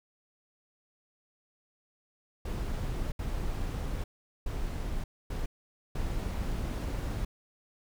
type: noise bursts at uneven times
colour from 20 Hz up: brown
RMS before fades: -33 dBFS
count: 5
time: 2.45-3.12 / 3.19-4.04 / 4.46-5.04 / 5.3-5.46 / 5.95-7.25 s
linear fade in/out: 5 ms
effects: none